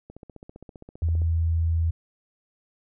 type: click train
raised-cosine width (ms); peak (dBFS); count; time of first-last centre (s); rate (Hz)
2; -29; 18; 0.1-1.218; 15.2
type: tone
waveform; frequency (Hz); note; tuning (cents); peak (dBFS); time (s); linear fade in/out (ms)
sine; 82.41; E2; 0; -20; 1.02-1.91; 10
effects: none